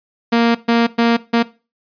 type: tone bursts at uneven times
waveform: sawtooth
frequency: 233.1 Hz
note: A#3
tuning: in tune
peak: -7 dBFS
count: 4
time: 0.32-0.55 / 0.68-0.87 / 0.98-1.17 / 1.33-1.43 s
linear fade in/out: 10 ms
effects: noise-tail reverb RT60 0.3 s tail -18 dB re dry + resampled to 11025 Hz